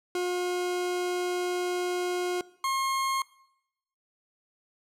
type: tone pair in turn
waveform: 40% pulse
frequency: 358.3 / 1073.7 Hz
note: F4 / C6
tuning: +44 / +44 cents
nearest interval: octave + perfect fifth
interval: 1900 cents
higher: second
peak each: -26 / -25 dBFS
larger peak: second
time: 0.15-2.41 / 2.64-3.22 s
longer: first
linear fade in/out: 2 ms
effects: noise-tail reverb RT60 0.8 s tail -21 dB re dry + low-pass 12000 Hz 12 dB/octave